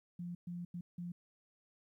sine tone bursts at uneven times, 174.8 Hz, F3, 2 cents sharp, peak -40 dBFS, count 4, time 0.19-0.35 / 0.47-0.65 / 0.74-0.81 / 0.98-1.12 s, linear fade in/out 5 ms, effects 13-bit

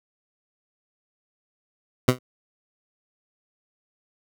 15% pulse tone with exponential decay, 126.5 Hz, B2, 42 cents sharp, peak -5 dBFS, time 2.08-2.19 s, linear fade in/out 5 ms, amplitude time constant 22 ms, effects none

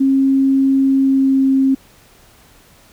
sine tone with pitch glide, 270 to 267.8 Hz, C#4 to C4, -45 to +40 cents, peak -10 dBFS, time 0-1.75 s, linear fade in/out 10 ms, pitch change -15 cents, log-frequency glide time 0.86-1.49 s, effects pink hiss -48 dBFS RMS until 2.92 s

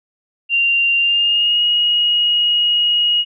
sine tone with pitch glide, 2775 to 2886 Hz, F7 to F#7, -12 to -44 cents, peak -12 dBFS, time 0.49-3.25 s, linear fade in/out 50 ms, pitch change +68 cents, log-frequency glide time 0.97-1.63 s, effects none

